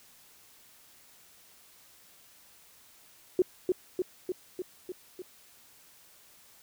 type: tone with echo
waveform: sine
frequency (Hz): 366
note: F#4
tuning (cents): -19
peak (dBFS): -19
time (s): 3.39-3.42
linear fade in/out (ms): 2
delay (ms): 300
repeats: 6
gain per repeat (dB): -3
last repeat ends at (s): 5.22
effects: white hiss -58 dBFS RMS until 6.62 s